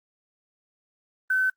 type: tone with quantisation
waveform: sine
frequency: 1523 Hz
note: F#6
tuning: 50 cents sharp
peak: -20 dBFS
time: 1.3-1.5 s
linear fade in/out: 5 ms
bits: 8
effects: noise-tail reverb RT60 0.1 s tail -25 dB re dry + Opus 24 kbps